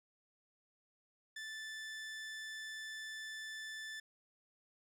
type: tone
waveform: sawtooth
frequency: 1757 Hz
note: A6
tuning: 3 cents flat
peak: -40 dBFS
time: 1.36-4 s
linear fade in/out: 5 ms
effects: low-pass 8000 Hz 12 dB/octave + 12-bit